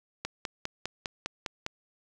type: click train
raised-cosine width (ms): 0.2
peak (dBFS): -15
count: 8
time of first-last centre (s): 0.25-1.664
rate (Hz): 4.95
effects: none